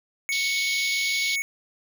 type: tone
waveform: square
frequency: 2217 Hz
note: C#7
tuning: in tune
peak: -25 dBFS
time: 0.29-1.42 s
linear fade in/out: 0 ms
type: band-pass noise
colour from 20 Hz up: pink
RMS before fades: -30 dBFS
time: 0.32-1.36 s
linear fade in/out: 5 ms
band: 3200 to 5200 Hz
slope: 48 dB/octave
effects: none